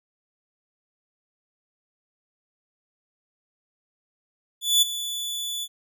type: tone with ADSR envelope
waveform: sawtooth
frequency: 3463 Hz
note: A7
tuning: 28 cents flat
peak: -11 dBFS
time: 4.61-5.68 s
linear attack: 210 ms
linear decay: 15 ms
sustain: -14 dB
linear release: 50 ms
effects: none